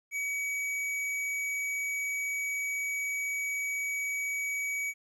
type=tone; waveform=square; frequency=2269 Hz; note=C#7; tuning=40 cents sharp; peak=-31 dBFS; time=0.11-4.94 s; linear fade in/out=50 ms; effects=low-pass 11000 Hz 12 dB/octave + 12-bit

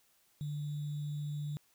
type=tone with sample-and-hold; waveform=sine; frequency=147.6 Hz; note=D3; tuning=9 cents sharp; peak=-35 dBFS; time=0.41-1.57 s; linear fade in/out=0 ms; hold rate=3675 Hz; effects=white hiss -70 dBFS RMS until 1.74 s

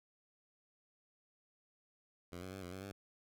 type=tone with pitch steps; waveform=10% pulse; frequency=87.9 / 93.2 / 96.3 / 88.8 / 94.9 / 98.8 Hz; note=F2 / F#2 / G2 / F2 / F#2 / G2; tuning=+12 / +13 / -30 / +29 / +44 / +14 cents; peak=-37 dBFS; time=2.32-2.92 s; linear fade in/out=5 ms; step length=100 ms; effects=none

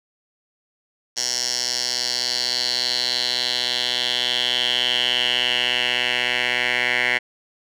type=tone with band-pass filter sweep; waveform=10% pulse; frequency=123.47 Hz; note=B2; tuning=in tune; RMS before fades=-22 dBFS; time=1.16-7.19 s; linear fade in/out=20 ms; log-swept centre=5600 to 2200 Hz; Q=4.8; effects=none

